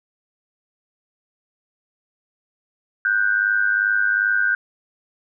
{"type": "tone pair together", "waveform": "sine", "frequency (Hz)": [1465.4, 1568], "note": ["F#6", "G6"], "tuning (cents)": [-17, 0], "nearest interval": "minor second", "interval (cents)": 117, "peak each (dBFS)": -19, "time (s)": [3.05, 4.55], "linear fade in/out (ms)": 2, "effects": []}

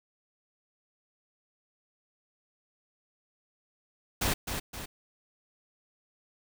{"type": "noise with echo", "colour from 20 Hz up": "pink", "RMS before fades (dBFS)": -28, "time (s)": [4.21, 4.34], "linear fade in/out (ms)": 10, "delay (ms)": 260, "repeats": 2, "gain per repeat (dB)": -6, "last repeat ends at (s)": 4.86, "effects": []}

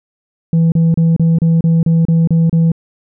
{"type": "tone bursts", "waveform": "sine", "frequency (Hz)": 164.81, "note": "E3", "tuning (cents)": 0, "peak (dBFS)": -5, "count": 10, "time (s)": [0.53, 2.718], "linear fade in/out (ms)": 2, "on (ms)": 190, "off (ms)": 32, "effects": ["tanh soft clip ceiling -7 dBFS"]}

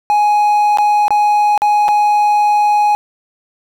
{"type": "tone with dropouts", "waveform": "triangle", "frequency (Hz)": 834, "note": "G#5", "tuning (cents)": 7, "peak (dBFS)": -7, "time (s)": [0.1, 2.95], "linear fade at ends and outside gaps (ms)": 0, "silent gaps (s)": [[0.773, 0.785], [1.081, 1.106], [1.577, 1.619], [1.882, 1.887]], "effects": ["7-bit"]}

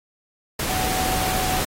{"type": "tone in noise", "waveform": "sine", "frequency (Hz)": 747, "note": "F#5", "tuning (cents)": 16, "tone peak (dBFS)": -25, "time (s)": [0.69, 1.6], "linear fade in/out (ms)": 5, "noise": "pink", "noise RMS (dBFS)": -25, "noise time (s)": [0.59, 1.65], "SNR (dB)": -3, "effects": ["AAC 48 kbps"]}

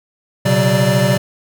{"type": "tone cluster", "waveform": "square", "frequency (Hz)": [123, 136.6, 188.6, 589], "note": ["B2", "C#3", "F#3", "D5"], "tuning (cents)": [-7, -25, 33, 5], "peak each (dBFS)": -18, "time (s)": [0.45, 1.18], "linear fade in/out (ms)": 10, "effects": []}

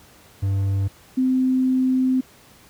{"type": "tone pair in turn", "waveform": ["triangle", "sine"], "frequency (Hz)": [98, 258.4], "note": ["G2", "C4"], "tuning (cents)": [0, -21], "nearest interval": "octave + perfect fourth", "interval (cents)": 1679, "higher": "second", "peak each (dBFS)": [-16, -16], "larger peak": "neither", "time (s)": [[0.42, 0.88], [1.17, 2.21]], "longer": "second", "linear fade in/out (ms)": 10, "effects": ["pink hiss -50 dBFS RMS until 2.69 s", "high-pass 60 Hz 12 dB/octave"]}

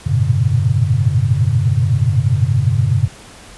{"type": "tone cluster", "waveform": "sine", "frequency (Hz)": [93.1, 105.8, 117.6, 125.6, 142.4], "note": ["F#2", "G#2", "A#2", "B2", "C#3"], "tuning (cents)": [11, 33, 16, 30, 47], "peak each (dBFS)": -18, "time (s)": [0.06, 3.08], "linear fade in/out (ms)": 10, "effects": ["pink hiss -39 dBFS RMS until 3.57 s", "resampled to 24000 Hz"]}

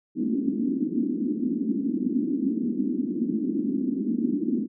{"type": "band-pass noise", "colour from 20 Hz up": "pink", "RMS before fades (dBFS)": -26, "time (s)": [0.15, 4.68], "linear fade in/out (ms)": 50, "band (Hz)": [220, 310], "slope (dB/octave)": 48, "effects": []}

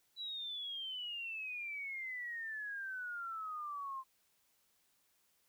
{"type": "exponential sweep", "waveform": "sine", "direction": "down", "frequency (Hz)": [3965, 1045], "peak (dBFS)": -40, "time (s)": [0.16, 4.04], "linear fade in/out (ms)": 50, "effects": ["white hiss -75 dBFS RMS until 5.48 s"]}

